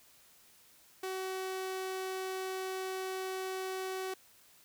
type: tone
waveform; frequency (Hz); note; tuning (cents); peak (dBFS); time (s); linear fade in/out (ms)
sawtooth; 377.1; F#4; +33; -32; 1.03-4.14; 5
effects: white hiss -62 dBFS RMS until 4.64 s